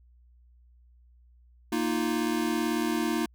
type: chord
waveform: square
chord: Bb suspended fourth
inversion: none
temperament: equal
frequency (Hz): 233.1 / 311.1 / 349.2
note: Bb3 / Eb4 / F4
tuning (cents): 0 / 0 / 0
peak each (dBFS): -31 / -30 / -32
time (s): 1.72-3.26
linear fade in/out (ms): 5
effects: added 60 Hz sine -55 dBFS peak until 3.34 s